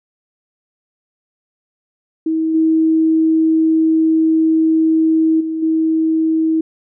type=tone with level steps; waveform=sine; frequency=320.2 Hz; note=D#4; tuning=50 cents sharp; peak=-14 / -10 / -18 / -12 dBFS; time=2.26-6.61 s; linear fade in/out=5 ms; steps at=2.54 / 5.4 / 5.62 s; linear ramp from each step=10 ms; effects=none